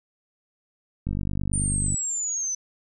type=click train; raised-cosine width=5 ms; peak=-16 dBFS; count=44; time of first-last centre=1.07-1.944 s; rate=49.2 Hz
type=linear sweep; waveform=sine; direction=down; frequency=9130 to 6000 Hz; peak=-25 dBFS; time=1.53-2.55 s; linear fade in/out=5 ms
effects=none